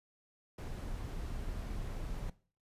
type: noise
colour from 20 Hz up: brown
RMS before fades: -40 dBFS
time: 0.58-2.3 s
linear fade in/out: 5 ms
effects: noise-tail reverb RT60 0.4 s tail -18 dB re dry + resampled to 32000 Hz